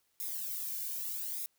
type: noise with flanger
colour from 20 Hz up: violet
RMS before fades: -38 dBFS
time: 0.2-1.46 s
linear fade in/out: 0 ms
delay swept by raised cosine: 0.67 to 1.56 ms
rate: 0.8 Hz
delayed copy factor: -0.8
effects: white hiss -75 dBFS RMS until 1.58 s